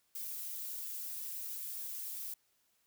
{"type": "noise with flanger", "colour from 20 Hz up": "violet", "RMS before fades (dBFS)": -42, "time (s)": [0.15, 2.34], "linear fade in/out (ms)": 5, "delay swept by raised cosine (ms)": [2, 7.6], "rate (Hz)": 0.62, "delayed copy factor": -0.7, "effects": ["white hiss -75 dBFS RMS until 2.86 s"]}